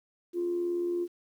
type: tone with amplitude modulation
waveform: sine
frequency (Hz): 349.2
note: F4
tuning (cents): 0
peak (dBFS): -25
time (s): 0.33-1.08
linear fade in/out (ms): 50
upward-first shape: sine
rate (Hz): 77.9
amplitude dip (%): 40
effects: tanh soft clip ceiling -21 dBFS + 10-bit